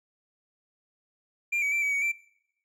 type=tone with pitch steps; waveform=triangle; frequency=2388 / 2270 / 2345 / 2277 / 2243 / 2343 Hz; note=D7 / C#7 / D7 / C#7 / C#7 / D7; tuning=+28 / +41 / -3 / +46 / +20 / -5 cents; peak=-23 dBFS; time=1.52-2.12 s; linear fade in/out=10 ms; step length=100 ms; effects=noise-tail reverb RT60 0.8 s tail -22 dB re dry